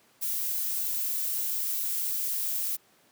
violet noise, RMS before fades -30 dBFS, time 0.21-2.77 s, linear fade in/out 20 ms, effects pink hiss -62 dBFS RMS until 3.11 s + high-pass 200 Hz 12 dB/octave

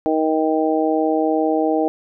harmonic tone, 157.5 Hz, D#3, 21 cents sharp, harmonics 2 / 3 / 4 / 5, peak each -19 / -21 / -22 / -23 dBFS, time 0.06-1.88 s, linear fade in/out 0 ms, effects none

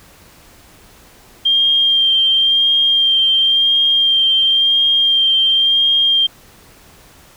sine tone with vibrato, 3188 Hz, G7, 28 cents sharp, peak -10 dBFS, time 1.45-6.27 s, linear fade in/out 10 ms, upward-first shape sine, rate 0.95 Hz, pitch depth 19 cents each way, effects pink hiss -45 dBFS RMS until 7.36 s

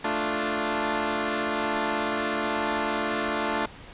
10% pulse chord, D minor, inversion second, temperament equal, 220 / 293.7 / 349.2 Hz, A3 / D4 / F4, 0 / 0 / 0 cents, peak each -21 / -21 / -22 dBFS, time 0.04-3.66 s, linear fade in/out 5 ms, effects pink hiss -45 dBFS RMS until 3.93 s + resampled to 8000 Hz

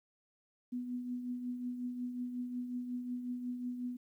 sine tone with tremolo, 246.9 Hz, B3, in tune, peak -34 dBFS, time 0.72-3.97 s, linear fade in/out 10 ms, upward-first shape triangle, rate 5.5 Hz, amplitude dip 55%, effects 12-bit

